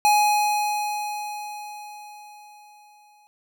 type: tone with exponential decay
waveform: square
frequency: 836 Hz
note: G#5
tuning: 11 cents sharp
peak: -15 dBFS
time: 0.05-3.27 s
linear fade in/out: 0 ms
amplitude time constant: 700 ms
effects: none